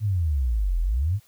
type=exponential two-way sweep; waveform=sine; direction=down then up; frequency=111.9 to 40.25 to 111.9 Hz; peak=-20 dBFS; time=0-1.2 s; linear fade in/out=50 ms; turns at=0.8 s; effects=white hiss -59 dBFS RMS until 1.27 s